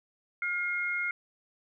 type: tone pair together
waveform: sine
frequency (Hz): 1417.9 / 2140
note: F6 / C7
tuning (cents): +26 / +38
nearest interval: perfect fifth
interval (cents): 712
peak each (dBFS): -33 / -30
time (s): 0.42-1.11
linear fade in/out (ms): 2
effects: none